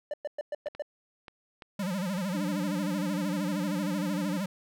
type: tone bursts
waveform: triangle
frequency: 591 Hz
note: D5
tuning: 11 cents sharp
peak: -28 dBFS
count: 6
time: 0.11-0.822 s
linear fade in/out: 2 ms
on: 27 ms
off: 110 ms
type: clicks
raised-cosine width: 0.3 ms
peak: -28 dBFS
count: 5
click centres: 0.669 / 0.75 / 1.282 / 1.622 / 2.183 s
type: tone with vibrato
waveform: square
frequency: 188.5 Hz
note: F#3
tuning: 32 cents sharp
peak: -30 dBFS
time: 1.79-4.46 s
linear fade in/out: 5 ms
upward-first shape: sine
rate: 13 Hz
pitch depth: 150 cents each way
type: tone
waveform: sine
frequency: 293.7 Hz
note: D4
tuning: in tune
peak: -33 dBFS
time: 2.34-4.38 s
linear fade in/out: 10 ms
effects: none